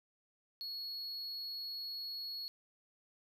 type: tone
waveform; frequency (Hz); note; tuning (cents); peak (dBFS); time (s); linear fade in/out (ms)
triangle; 4345; C#8; -35; -39; 0.61-2.48; 0
effects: none